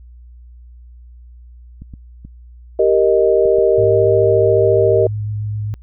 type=clicks; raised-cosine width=5 ms; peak=-22 dBFS; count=7; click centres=1.82 / 1.938 / 2.25 / 3.456 / 3.585 / 3.837 / 4.044 s
type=chord; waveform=sine; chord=Eb major; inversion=first; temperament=equal; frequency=392 / 466.2 / 622.3 Hz; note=G4 / Bb4 / Eb5; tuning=0 / 0 / 0 cents; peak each=-14 / -14 / -15 dBFS; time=2.79-5.07 s; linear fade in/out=5 ms
type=tone with vibrato; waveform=sine; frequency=105.4 Hz; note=G#2; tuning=26 cents sharp; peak=-19 dBFS; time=3.78-5.74 s; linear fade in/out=0 ms; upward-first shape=square; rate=7.4 Hz; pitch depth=10 cents each way
effects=added 60 Hz sine -37 dBFS peak until 5.82 s

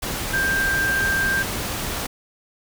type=tone in noise; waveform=sine; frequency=1582 Hz; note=G6; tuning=15 cents sharp; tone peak=-19 dBFS; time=0.33-1.43 s; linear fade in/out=10 ms; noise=pink; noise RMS=-27 dBFS; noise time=0.02-2.07 s; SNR=+5 dB; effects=none

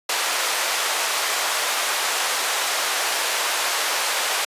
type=band-pass noise; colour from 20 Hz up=pink; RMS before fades=-23 dBFS; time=0.09-4.45 s; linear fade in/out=5 ms; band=700 to 11000 Hz; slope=12 dB/octave; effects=high-pass 400 Hz 12 dB/octave + resampled to 32000 Hz

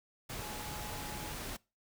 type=tone in noise; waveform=sine; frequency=843 Hz; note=G#5; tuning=26 cents sharp; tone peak=-48 dBFS; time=0.4-1.32 s; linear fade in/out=10 ms; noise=pink; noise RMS=-42 dBFS; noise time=0.29-1.57 s; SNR=-9 dB; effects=noise-tail reverb RT60 0.3 s tail -24 dB re dry

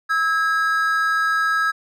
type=tone pair together; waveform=triangle; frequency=1300 / 1637.9 Hz; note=E6 / G#6; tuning=-24 / -24 cents; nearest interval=major third; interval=400 cents; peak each=-18 dBFS; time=0.09-1.72 s; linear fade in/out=20 ms; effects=none

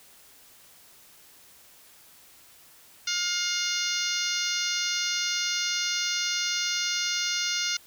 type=harmonic tone; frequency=710 Hz; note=F5; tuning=28 cents sharp; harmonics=2 / 3 / 4 / 5 / 6 / 7 / 8 / 9; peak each=-34 / -34 / -34 / -34 / -34 / -34 / -34 / -34 dBFS; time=3.07-7.77 s; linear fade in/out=5 ms; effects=white hiss -54 dBFS RMS until 7.86 s

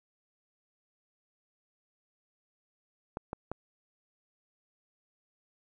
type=clicks; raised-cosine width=1 ms; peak=-21 dBFS; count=3; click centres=3.171 / 3.331 / 3.516 s; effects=none

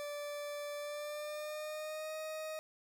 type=tone with pitch glide; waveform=40% pulse; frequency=584 to 625.9 Hz; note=D5 to D#5; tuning=-10 to +10 cents; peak=-39 dBFS; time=0-2.59 s; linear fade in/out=0 ms; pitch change=+120 cents; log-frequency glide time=0.77-2.15 s; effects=none

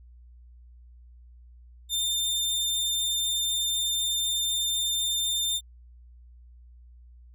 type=tone; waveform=sawtooth; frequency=3604 Hz; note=A7; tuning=41 cents sharp; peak=-22 dBFS; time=1.89-5.61 s; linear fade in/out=50 ms; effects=added 60 Hz sine -48 dBFS peak until 7.34 s

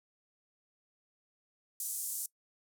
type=band-pass noise; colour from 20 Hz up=pink; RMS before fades=-38 dBFS; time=1.8-2.26 s; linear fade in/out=2 ms; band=7600 to 14000 Hz; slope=24 dB/octave; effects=noise-tail reverb RT60 0.1 s tail -22 dB re dry

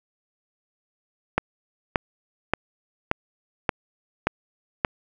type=click train; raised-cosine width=0.5 ms; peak=-4 dBFS; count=7; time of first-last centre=1.38-4.848 s; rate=1.73 Hz; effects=none

